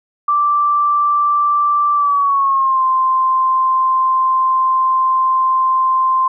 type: tone with pitch glide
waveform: sine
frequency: 1172 to 1044.1 Hz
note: D6 to C6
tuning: -4 to -4 cents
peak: -11 dBFS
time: 0.28-6.28 s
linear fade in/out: 5 ms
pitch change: -200 cents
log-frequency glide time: 1.94-2.83 s
effects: none